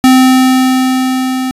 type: tone with level ramp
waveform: square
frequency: 258.5 Hz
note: C4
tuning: 21 cents flat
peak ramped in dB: -3 to -14 dBFS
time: 0.04-1.51 s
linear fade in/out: 0 ms
effects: resampled to 32000 Hz